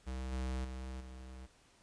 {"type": "tone with level steps", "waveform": "square", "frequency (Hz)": 64.4, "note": "C2", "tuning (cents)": -27, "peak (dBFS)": [-39, -36, -42, -48], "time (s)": [0.06, 1.47], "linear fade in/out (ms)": 20, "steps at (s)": [0.32, 0.64, 1], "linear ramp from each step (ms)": 10, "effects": ["pink hiss -66 dBFS RMS until 1.82 s", "resampled to 22050 Hz"]}